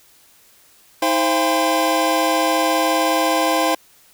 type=tone cluster; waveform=square; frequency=318.9 / 525 / 681 / 800 / 1031 Hz; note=D#4 / C5 / F5 / G5 / C6; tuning=+43 / +6 / -44 / +35 / -26 cents; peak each=-23 dBFS; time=1.02-3.75 s; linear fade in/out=5 ms; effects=white hiss -52 dBFS RMS until 4.13 s